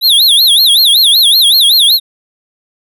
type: tone with vibrato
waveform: square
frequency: 3729 Hz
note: A#7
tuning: in tune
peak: -5 dBFS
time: 0.01-2 s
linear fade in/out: 50 ms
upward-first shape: sine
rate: 5.3 Hz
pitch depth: 240 cents each way
effects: none